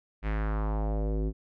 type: tone with low-pass filter sweep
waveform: square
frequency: 53 Hz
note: G#1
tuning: 36 cents sharp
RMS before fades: -29 dBFS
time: 0.22-1.33 s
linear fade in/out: 50 ms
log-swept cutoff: 2300 to 330 Hz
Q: 2.2
effects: none